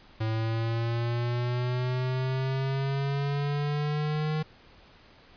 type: exponential sweep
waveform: square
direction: up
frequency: 110 to 155.56 Hz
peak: -27 dBFS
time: 0.2-4.43 s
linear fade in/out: 10 ms
effects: pink hiss -55 dBFS RMS until 5.36 s + resampled to 11025 Hz